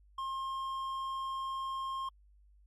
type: tone with hard clipping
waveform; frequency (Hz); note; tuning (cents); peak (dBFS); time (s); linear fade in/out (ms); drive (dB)
triangle; 1067; C6; +34; -36; 0.18-2.09; 5; 9
effects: added 50 Hz sine -59 dBFS peak until 2.66 s + MP3 64 kbps